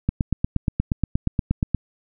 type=click train; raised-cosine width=5 ms; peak=-7 dBFS; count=15; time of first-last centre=0.09-1.747 s; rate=8.45 Hz; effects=none